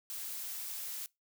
blue noise, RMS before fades -41 dBFS, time 0.1-1.06 s, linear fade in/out 0 ms, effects noise-tail reverb RT60 0.2 s tail -23 dB re dry

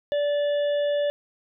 harmonic tone, 581 Hz, D5, 19 cents flat, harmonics 1 / 3 / 5 / 6, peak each -21 / -38 / -42 / -40 dBFS, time 0.12-1.1 s, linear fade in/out 0 ms, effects none

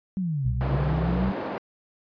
sine exponential two-way sweep, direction down then up, 197.2 to 119.7 to 197.2 Hz, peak -24 dBFS, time 0.17-1.32 s, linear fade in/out 0 ms, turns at 0.5 s
harmonic tone, 64.2 Hz, C2, 32 cents flat, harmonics 1 / 2 / 3, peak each -27 / -31 / -38 dBFS, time 0.45-1.3 s, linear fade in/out 5 ms
white band-pass noise, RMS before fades -32 dBFS, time 0.61-1.58 s, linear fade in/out 0 ms, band 160 to 740 Hz, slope 12 dB/octave
effects resampled to 11025 Hz

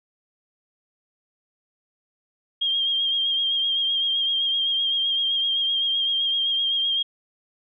sine tone with vibrato, 3220 Hz, G7, 46 cents sharp, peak -20 dBFS, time 2.61-7.03 s, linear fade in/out 10 ms, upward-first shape sine, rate 7.8 Hz, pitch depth 33 cents each way, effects none

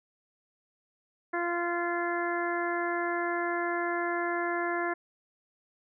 harmonic tone, 345.8 Hz, F4, 17 cents flat, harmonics 1 / 2 / 3 / 4 / 5 / 6, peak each -32 / -34 / -36 / -37 / -35 / -41 dBFS, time 1.33-4.94 s, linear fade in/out 10 ms, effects none

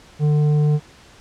sine tone with tanh clipping, 149.4 Hz, D3, 30 cents sharp, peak -15 dBFS, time 0.19-0.8 s, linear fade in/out 50 ms, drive 8 dB, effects pink hiss -47 dBFS RMS until 1.2 s + low-pass 7000 Hz 12 dB/octave

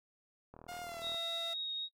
click train, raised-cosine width 1 ms, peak -37 dBFS, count 25, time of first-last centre 0.54-1.145 s, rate 39.7 Hz
sawtooth tone with pitch glide, 710 to 672.1 Hz, F5 to E5, +28 to +33 cents, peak -39 dBFS, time 0.68-1.54 s, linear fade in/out 10 ms, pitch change -95 cents, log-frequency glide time 0.81-0.99 s
sine tone with vibrato, 3753 Hz, A#7, 11 cents sharp, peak -36 dBFS, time 1.01-1.89 s, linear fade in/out 50 ms, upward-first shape triangle, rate 3.8 Hz, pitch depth 10 cents each way
effects noise-tail reverb RT60 0.1 s tail -19 dB re dry + AAC 64 kbps

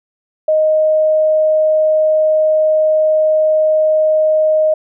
sine tone, 622.3 Hz, D#5, in tune, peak -9 dBFS, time 0.48-4.74 s, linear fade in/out 5 ms, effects none

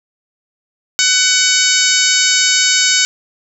harmonic tone, 749 Hz, F#5, 21 cents sharp, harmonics 2 / 3 / 4 / 5 / 6 / 7 / 8 / 9 / 10, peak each -19 / -19 / -19 / -19 / -19 / -19 / -19 / -19 / -19 dBFS, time 0.99-3.05 s, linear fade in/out 0 ms, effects none

